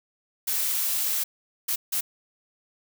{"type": "noise bursts at uneven times", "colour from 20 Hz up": "blue", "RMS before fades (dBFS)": -26, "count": 3, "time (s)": [[0.47, 1.24], [1.68, 1.76], [1.92, 2.01]], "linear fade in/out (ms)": 10, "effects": []}